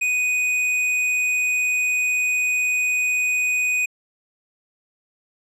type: tone with hard clipping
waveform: triangle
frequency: 2489 Hz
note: D#7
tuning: in tune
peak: -20 dBFS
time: 0.01-3.86 s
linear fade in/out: 10 ms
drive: 12 dB
effects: low-pass 12000 Hz 12 dB/octave

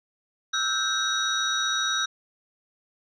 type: tone cluster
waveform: sine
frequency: 1316 / 1453 / 1568 / 3799 / 5850 Hz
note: E6 / F#6 / G6 / A#7 / F#8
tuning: -3 / -32 / 0 / +32 / -21 cents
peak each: -30 / -35 / -28 / -26 / -32 dBFS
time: 0.53-2.06 s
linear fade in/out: 10 ms
effects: tanh soft clip ceiling -14 dBFS

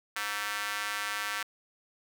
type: tone with high-pass filter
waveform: square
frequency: 103.83 Hz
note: G#2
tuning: in tune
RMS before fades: -34 dBFS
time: 0.16-1.43 s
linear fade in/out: 5 ms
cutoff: 1500 Hz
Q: 1.8
effects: none

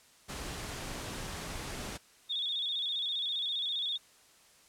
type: noise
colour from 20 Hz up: pink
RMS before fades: -40 dBFS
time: 0.28-1.98 s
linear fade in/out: 20 ms
type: tone with vibrato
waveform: sine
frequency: 3520 Hz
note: A7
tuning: in tune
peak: -31 dBFS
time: 2.29-3.98 s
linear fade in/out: 20 ms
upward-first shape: square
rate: 15 Hz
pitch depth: 67 cents each way
effects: white hiss -61 dBFS RMS until 4.68 s + low-pass 10000 Hz 12 dB/octave

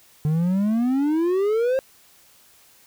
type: exponential sweep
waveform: triangle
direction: up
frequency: 148.4 to 540 Hz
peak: -16 dBFS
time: 0.25-1.79 s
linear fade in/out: 0 ms
effects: white hiss -54 dBFS RMS until 2.86 s

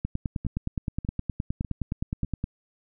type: two click trains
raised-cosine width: 5 ms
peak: -15 / -22 dBFS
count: 24 / 4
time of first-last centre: 0.05-2.441 / 0.45-2.246 s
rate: 9.62 / 1.67 Hz
effects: none

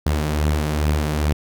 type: beating tone pair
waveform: sawtooth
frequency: 74.9 / 77.3 Hz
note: D2 / D#2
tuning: +35 / -11 cents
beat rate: 2.4 Hz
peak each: -15 / -21 dBFS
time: 0.06-1.33 s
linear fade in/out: 5 ms
effects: none

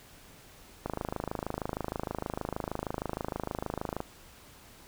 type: click train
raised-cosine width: 1 ms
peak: -18 dBFS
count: 84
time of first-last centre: 0.86-4.004 s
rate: 26.4 Hz
effects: pink hiss -54 dBFS RMS until 4.87 s

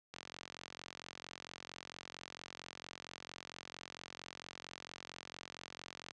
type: click train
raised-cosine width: 0.2 ms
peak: -28 dBFS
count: 266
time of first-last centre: 0.14-6.108 s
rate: 44.4 Hz
effects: high-pass 100 Hz 12 dB/octave + resampled to 22050 Hz

